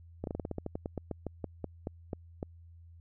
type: slowing click train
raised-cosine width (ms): 2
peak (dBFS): -22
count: 19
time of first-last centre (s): 0.24-2.429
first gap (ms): 32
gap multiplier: 1.14
effects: added 84 Hz sine -51 dBFS peak until 3 s